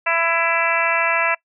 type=harmonic tone; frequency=333.4 Hz; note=E4; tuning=20 cents sharp; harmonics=2 / 3 / 4 / 5 / 6 / 7 / 8; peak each=-24 / -24 / -24 / -24 / -24 / -24 / -24 dBFS; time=0.06-1.35 s; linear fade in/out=10 ms; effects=noise-tail reverb RT60 0.1 s tail -23 dB re dry